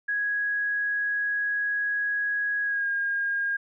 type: tone with pitch glide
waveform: sine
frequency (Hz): 1661.2 to 1621.4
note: G#6 to G#6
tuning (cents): 0 to -42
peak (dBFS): -24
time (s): 0.08-3.57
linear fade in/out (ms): 10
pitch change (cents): -42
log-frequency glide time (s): 2.63-2.88
effects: none